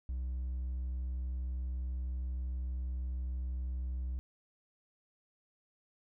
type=tone with hard clipping; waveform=sine; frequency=63.4 Hz; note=B1; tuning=46 cents sharp; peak=-35 dBFS; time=0.09-4.19 s; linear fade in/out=0 ms; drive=2 dB; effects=none